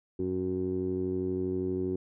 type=tone with low-pass filter; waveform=15% pulse; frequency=92.5 Hz; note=F#2; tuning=in tune; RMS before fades=-31 dBFS; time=0.19-1.96 s; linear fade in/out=5 ms; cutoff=360 Hz; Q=5.3; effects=none